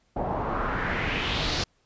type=noise with low-pass filter sweep; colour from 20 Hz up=pink; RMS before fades=-28 dBFS; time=0.16-1.64 s; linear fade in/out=5 ms; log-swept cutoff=670 to 5100 Hz; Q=2.7; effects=pink hiss -68 dBFS RMS until 1.85 s + resampled to 16000 Hz